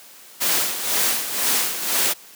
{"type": "noise with tremolo", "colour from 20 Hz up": "white", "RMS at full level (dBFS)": -19, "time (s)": [0.4, 2.14], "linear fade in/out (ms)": 20, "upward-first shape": "sine", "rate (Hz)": 2, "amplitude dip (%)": 65, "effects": ["white hiss -45 dBFS RMS until 2.35 s", "high-pass 200 Hz 12 dB/octave"]}